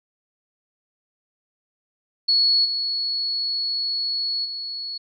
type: tone with level steps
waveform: sine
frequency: 4377 Hz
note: C#8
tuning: 23 cents flat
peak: -15 / -22 / -28 dBFS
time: 2.28-4.98 s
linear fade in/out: 10 ms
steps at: 2.64 / 4.44 s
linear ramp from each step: 20 ms
effects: none